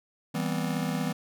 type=chord; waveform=square; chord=C major seventh; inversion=first; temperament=just; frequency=163.52 / 196.22 / 245.3 / 261.6 Hz; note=E3 / G3 / B3 / C4; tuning=-14 / +2 / -12 / 0 cents; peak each=-32 / -34 / -34 / -37 dBFS; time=0.34-1.13 s; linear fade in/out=10 ms; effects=none